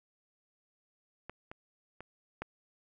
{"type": "clicks", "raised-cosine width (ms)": 0.5, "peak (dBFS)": [-27, -29, -30, -22], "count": 4, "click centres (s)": [1.296, 1.515, 2.006, 2.42], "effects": []}